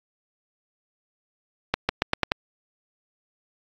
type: accelerating click train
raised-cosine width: 0.3 ms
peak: -4 dBFS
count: 6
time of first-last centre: 1.74-2.319 s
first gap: 150 ms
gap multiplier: 0.87
effects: AAC 48 kbps